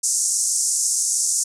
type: band-pass noise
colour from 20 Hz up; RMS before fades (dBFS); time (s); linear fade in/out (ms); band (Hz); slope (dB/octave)
pink; -21; 0.03-1.44; 10; 5900 to 9600; 48
effects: none

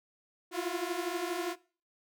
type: tone cluster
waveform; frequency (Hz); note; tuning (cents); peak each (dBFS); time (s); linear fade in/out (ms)
sawtooth; 334.7 / 346.9 / 359.4; E4 / F4 / F4; +26 / -12 / +50; -34 / -34 / -32; 0.51-1.56; 50
effects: noise-tail reverb RT60 0.4 s tail -22 dB re dry

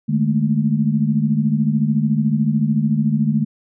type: tone cluster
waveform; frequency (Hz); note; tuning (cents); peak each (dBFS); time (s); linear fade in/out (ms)
sine; 150.4 / 210.8 / 224.5; D3 / G#3 / A3; +42 / +26 / +35; -19; 0.08-3.45; 20
effects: none

